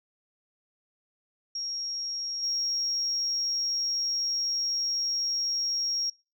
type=tone with level steps; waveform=sine; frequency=5588 Hz; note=F8; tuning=in tune; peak=-30 / -25 dBFS; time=1.55-6.1 s; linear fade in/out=5 ms; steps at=2.42 s; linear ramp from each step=20 ms; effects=noise-tail reverb RT60 0.3 s tail -26 dB re dry + tanh soft clip ceiling -21 dBFS